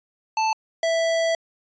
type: tone pair in turn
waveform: square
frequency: 880 / 659.3 Hz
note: A5 / E5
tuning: 0 / 0 cents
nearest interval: perfect fourth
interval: 500 cents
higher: first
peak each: -20 dBFS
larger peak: neither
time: 0.37-0.53 / 0.83-1.35 s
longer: second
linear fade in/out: 2 ms
effects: resampled to 16000 Hz